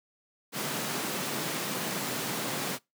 pink high-pass noise, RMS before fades -33 dBFS, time 0.52-2.79 s, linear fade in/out 50 ms, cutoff 130 Hz, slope 48 dB/octave, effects noise-tail reverb RT60 0.2 s tail -23 dB re dry

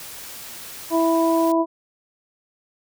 white noise, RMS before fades -37 dBFS, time 0-1.52 s, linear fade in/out 2 ms
harmonic tone, 329.6 Hz, E4, in tune, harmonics 1 / 2 / 3, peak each -18 / -21 / -23 dBFS, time 0.9-1.66 s, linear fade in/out 50 ms
effects none

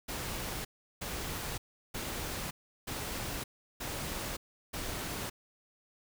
pink noise bursts, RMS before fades -38 dBFS, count 6, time 0.08-5.3 s, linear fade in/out 10 ms, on 570 ms, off 360 ms, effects none

